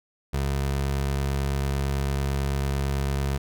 25% pulse tone, 69 Hz, C#2, 7 cents flat, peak -20 dBFS, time 0.33-3.38 s, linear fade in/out 10 ms, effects none

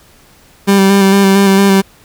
30% pulse tone with vibrato, 196 Hz, G3, in tune, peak -3 dBFS, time 0.67-1.82 s, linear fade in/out 20 ms, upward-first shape square, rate 4.4 Hz, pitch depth 20 cents each way, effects pink hiss -45 dBFS RMS until 2.04 s

